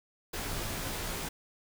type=noise with comb filter; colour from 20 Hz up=pink; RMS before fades=-36 dBFS; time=0.33-1.29 s; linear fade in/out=10 ms; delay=16 ms; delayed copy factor=-0.75; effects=none